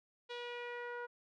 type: tone with low-pass filter sweep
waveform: sawtooth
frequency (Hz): 482.5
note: B4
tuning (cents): -40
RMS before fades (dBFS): -44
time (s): 0.29-1.07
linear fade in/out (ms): 20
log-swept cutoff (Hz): 3600 to 1400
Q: 2.5
effects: none